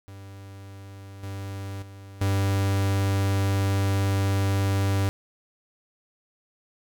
45% pulse tone with level steps, 98.1 Hz, G2, 2 cents sharp, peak -40 / -32 / -41 / -21 dBFS, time 0.08-5.09 s, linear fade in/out 0 ms, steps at 1.23 / 1.82 / 2.21 s, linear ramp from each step 5 ms, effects none

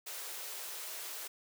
white high-pass noise, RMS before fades -43 dBFS, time 0.06-1.28 s, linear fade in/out 10 ms, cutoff 350 Hz, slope 96 dB/octave, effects none

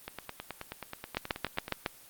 two click trains, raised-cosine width 0.3 ms, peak -12 / -21 dBFS, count 6 / 16, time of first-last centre 1.17-1.862 / 0.08-1.681 s, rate 7.23 / 9.37 Hz, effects white hiss -54 dBFS RMS until 2.09 s + Opus 24 kbps

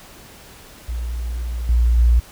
sine tone with level steps, 59 Hz, A#1, 22 cents sharp, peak -22 / -12 / -10 dBFS, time 0.88-2.2 s, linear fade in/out 10 ms, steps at 1.69 / 1.98 s, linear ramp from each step 2 ms, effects pink hiss -43 dBFS RMS until 2.31 s

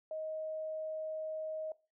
sine tone, 628 Hz, D#5, 16 cents sharp, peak -37 dBFS, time 0.11-1.72 s, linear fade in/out 2 ms, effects noise-tail reverb RT60 0.3 s tail -20 dB re dry

